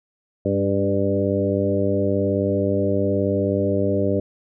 harmonic tone with a mistuned harmonic, 99 Hz, G2, 18 cents sharp, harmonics 1 / 2 / 3 / 4 / 5 / 6, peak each -25 / -25 / -25 / -25 / -25 / -25 dBFS, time 0.45-4.2 s, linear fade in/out 5 ms, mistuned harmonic 3, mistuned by -21 cents, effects none

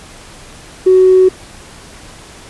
triangle tone with tanh clipping, 373 Hz, F#4, 14 cents sharp, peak -4 dBFS, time 0.86-1.29 s, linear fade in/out 10 ms, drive 4 dB, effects pink hiss -36 dBFS RMS until 2.49 s + resampled to 24000 Hz

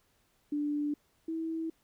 sine tone pair in turn, 293.7 / 324.6 Hz, D4 / E4, 0 / -27 cents, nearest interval major second, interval 173 cents, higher second, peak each -29 / -32 dBFS, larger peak first, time 0.52-0.94 / 1.28-1.7 s, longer neither, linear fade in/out 5 ms, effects pink hiss -71 dBFS RMS until 1.83 s

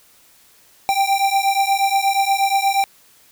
square beating tone pair, 782 / 790.4 Hz, G5 / G5, -4 / +14 cents, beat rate 8.4 Hz, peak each -19 / -19 dBFS, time 0.89-2.84 s, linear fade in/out 0 ms, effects white hiss -52 dBFS RMS until 3.31 s

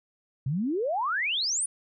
sine exponential sweep, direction up, 123.47 to 9956 Hz, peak -25 dBFS, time 0.46-1.66 s, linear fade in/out 5 ms, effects none

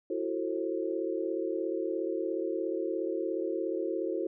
sine chord, F# half-diminished seventh, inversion third, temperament just, 333 / 370 / 444 / 532.8 Hz, E4 / F#4 / A4 / C5, +18 / 0 / +16 / +31 cents, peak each -34 / -34 / -36 / -37 dBFS, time 0.1-4.27 s, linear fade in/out 5 ms, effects none

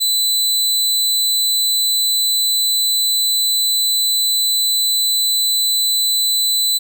sawtooth tone, 4000 Hz, B7, 21 cents sharp, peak -11 dBFS, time 0-6.79 s, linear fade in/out 20 ms, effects none

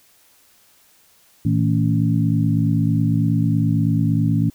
harmonic tone with a mistuned harmonic, 56.2 Hz, A1, 37 cents sharp, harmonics 2 / 3 / 4 / 5, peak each -19 / -19 / -23 / -23 dBFS, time 1.45-4.5 s, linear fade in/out 5 ms, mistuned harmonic 3, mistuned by -74 cents, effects white hiss -55 dBFS RMS until 4.54 s

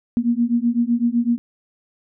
sine beating tone pair, 233.1 / 241 Hz, A#3 / B3, 0 / -42 cents, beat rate 7.9 Hz, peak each -19 dBFS, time 0.17-1.38 s, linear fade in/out 0 ms, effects none

